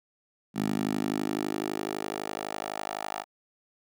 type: tone with high-pass filter sweep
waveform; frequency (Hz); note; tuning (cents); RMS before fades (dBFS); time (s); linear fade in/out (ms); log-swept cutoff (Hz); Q
10% pulse; 51.91; G#1; 0; -32; 0.54-3.25; 50; 200 to 770; 2.2
effects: none